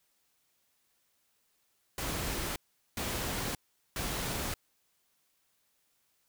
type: noise bursts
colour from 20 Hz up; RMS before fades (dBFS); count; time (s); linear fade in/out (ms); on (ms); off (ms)
pink; -35; 3; 1.98-4.54; 2; 580; 410
effects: white hiss -74 dBFS RMS until 6.28 s